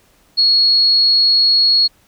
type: tone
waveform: sine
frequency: 4329 Hz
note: C#8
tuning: 42 cents flat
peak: -9 dBFS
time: 0.37-1.88 s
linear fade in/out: 20 ms
effects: pink hiss -54 dBFS RMS until 2.07 s